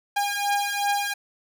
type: beating tone pair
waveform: sawtooth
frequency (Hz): 810 / 812.7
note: G#5 / G#5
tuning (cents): -43 / -38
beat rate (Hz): 2.7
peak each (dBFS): -22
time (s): 0.16-1.14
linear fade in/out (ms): 10
effects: none